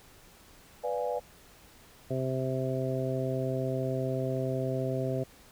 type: chord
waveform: sine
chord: B diminished seventh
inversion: none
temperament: equal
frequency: 493.9 / 587.3 / 698.5 / 830.6 Hz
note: B4 / D5 / F5 / Ab5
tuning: 0 / 0 / 0 / 0 cents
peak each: -32 / -34 / -37 / -37 dBFS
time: 0.83-1.2 s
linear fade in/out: 20 ms
type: harmonic tone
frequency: 130.81 Hz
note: C3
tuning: in tune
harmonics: 1 / 2 / 3 / 4 / 5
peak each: -32 / -36 / -35 / -36 / -36 dBFS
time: 2.1-5.24 s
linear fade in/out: 10 ms
effects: pink hiss -56 dBFS RMS until 5.51 s